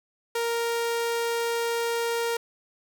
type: tone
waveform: sawtooth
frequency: 466.2 Hz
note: A#4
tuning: in tune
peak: -21 dBFS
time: 0.35-2.37 s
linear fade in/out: 5 ms
effects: none